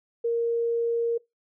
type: tone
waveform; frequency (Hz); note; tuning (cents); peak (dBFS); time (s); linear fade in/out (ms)
sine; 466.2; A#4; 0; -22; 0.24-1.18; 10
effects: noise-tail reverb RT60 0.2 s tail -23 dB re dry